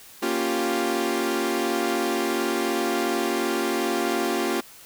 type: chord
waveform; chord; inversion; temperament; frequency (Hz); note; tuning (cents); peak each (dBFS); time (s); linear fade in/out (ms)
sawtooth; G half-diminished seventh; first; equal; 233.1 / 277.2 / 349.2 / 392; Bb3 / Db4 / F4 / G4; 0 / 0 / 0 / 0; -26 / -26 / -22 / -25; 0.22-4.61; 10
effects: white hiss -47 dBFS RMS until 4.85 s